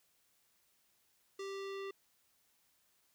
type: tone with low-pass filter sweep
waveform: square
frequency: 392 Hz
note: G4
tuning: in tune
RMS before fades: -43 dBFS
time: 1.39-1.91 s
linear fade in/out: 5 ms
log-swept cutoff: 6300 to 3100 Hz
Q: 1.3
effects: white hiss -74 dBFS RMS until 3.14 s